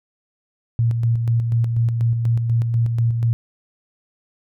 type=tone with tremolo; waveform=sine; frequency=116.3 Hz; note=A#2; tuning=4 cents flat; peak=-14 dBFS; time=0.79-3.33 s; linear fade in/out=0 ms; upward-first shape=square; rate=4.1 Hz; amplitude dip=40%; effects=none